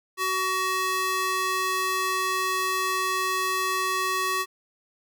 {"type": "tone with high-pass filter", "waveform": "square", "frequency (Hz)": 375.1, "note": "F#4", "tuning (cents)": 24, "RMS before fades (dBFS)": -26, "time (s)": [0.17, 4.46], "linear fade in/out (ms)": 50, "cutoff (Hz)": 930, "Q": 1.1, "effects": []}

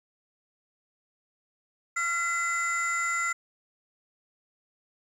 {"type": "tone cluster", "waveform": "sine", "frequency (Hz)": [1374, 2030, 7170], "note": ["F6", "B6", "A8"], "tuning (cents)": [-29, 47, 32], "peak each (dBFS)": [-27, -28, -33], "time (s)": [1.96, 3.33], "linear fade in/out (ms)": 10, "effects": ["tanh soft clip ceiling -21 dBFS", "10-bit"]}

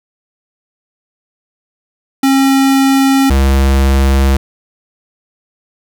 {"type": "tone pair in turn", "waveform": "square", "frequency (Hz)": [270.4, 67.6], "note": ["C#4", "C#2"], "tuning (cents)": [-43, -43], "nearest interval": "2 octaves", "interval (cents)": 2400, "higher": "first", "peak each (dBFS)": -8, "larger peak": "neither", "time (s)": [[2.23, 3.3], [3.3, 4.37]], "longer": "neither", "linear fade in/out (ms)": 5, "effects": []}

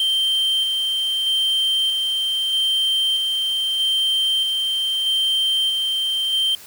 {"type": "tone with tremolo", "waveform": "triangle", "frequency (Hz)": 3136, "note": "G7", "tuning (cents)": 0, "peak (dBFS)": -15, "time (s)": [0, 6.55], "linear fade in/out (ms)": 2, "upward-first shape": "square", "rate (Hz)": 0.79, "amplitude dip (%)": 25, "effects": ["white hiss -42 dBFS RMS until 6.66 s"]}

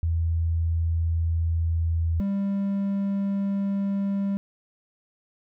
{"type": "tone pair in turn", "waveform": ["sine", "triangle"], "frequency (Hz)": [82.7, 198.12], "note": ["E2", "G3"], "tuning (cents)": [6, 19], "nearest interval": "octave + minor third", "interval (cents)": 1513, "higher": "second", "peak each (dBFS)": -21, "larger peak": "neither", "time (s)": [[0.03, 2.2], [2.2, 4.37]], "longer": "neither", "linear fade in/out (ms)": 0, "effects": []}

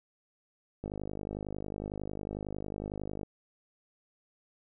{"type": "click train", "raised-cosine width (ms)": 2, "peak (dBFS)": -24, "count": 123, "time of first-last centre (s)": [0.84, 3.232], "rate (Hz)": 51, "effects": []}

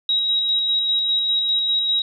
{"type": "tone with tremolo", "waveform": "sine", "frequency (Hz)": 3827, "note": "A#7", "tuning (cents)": 45, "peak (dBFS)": -16, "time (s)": [0.09, 2.02], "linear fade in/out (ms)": 2, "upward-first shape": "square", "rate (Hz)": 5, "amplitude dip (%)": 25, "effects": []}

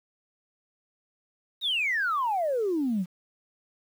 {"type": "exponential sweep", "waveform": "sine", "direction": "down", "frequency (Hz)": [3847, 171], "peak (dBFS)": -23, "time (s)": [1.61, 3.06], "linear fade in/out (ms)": 50, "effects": ["tanh soft clip ceiling -20 dBFS", "9-bit"]}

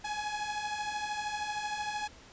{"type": "beating tone pair", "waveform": "sawtooth", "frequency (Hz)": [830.6, 843.6], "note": ["G#5", "G#5"], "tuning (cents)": [0, 27], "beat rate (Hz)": 13, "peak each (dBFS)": [-35, -31], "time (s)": [0.04, 2.08], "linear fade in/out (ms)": 10, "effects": ["pink hiss -54 dBFS RMS until 2.32 s", "resampled to 16000 Hz"]}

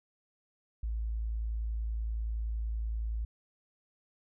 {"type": "tone", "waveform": "sine", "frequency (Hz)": 55.3, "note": "A1", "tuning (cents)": 9, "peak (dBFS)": -31, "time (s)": [0.83, 3.25], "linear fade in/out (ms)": 5, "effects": []}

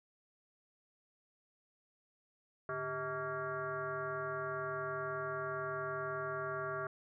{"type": "tone with frequency modulation", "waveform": "sine", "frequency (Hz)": 892, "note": "A5", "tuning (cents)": 23, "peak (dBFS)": -36, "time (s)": [2.69, 6.87], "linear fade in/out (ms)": 2, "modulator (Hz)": 249, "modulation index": 2.6, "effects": []}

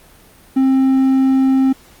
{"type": "tone", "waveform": "triangle", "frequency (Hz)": 265.2, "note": "C4", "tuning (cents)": 23, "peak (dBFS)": -8, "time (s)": [0.56, 1.73], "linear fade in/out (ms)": 10, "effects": ["pink hiss -46 dBFS RMS until 2 s", "Opus 32 kbps"]}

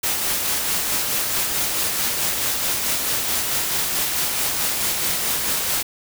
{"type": "noise with tremolo", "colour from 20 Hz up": "white", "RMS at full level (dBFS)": -21, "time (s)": [0.03, 5.83], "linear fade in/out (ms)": 10, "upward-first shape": "sine", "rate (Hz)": 4.6, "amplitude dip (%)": 30, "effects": []}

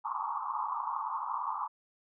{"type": "band-pass noise", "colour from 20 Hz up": "white", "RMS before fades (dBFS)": -35, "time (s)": [0.04, 1.68], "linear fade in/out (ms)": 20, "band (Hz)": [840, 1200], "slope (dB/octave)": 96, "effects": []}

